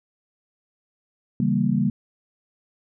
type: chord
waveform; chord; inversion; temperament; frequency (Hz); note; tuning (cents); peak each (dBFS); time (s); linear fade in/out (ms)
sine; C# diminished seventh; none; equal with one note detuned; 138.59 / 162.36 / 196 / 233.1; C#3 / E3 / G3 / Bb3; 0 / -26 / 0 / 0; -25 / -27 / -22 / -23; 1.4-1.9; 2
effects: none